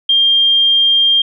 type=tone; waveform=sine; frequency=3200 Hz; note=G7; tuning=35 cents sharp; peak=-8 dBFS; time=0.09-1.22 s; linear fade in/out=5 ms; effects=none